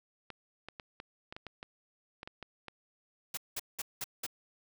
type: clicks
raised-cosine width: 0.3 ms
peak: -27 dBFS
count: 12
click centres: 0.303 / 0.686 / 0.798 / 1.001 / 1.325 / 1.365 / 1.467 / 1.629 / 2.231 / 2.275 / 2.427 / 2.683 s
type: noise bursts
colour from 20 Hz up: white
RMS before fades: -37 dBFS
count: 5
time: 3.34-4.265 s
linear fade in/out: 5 ms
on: 33 ms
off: 190 ms
effects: none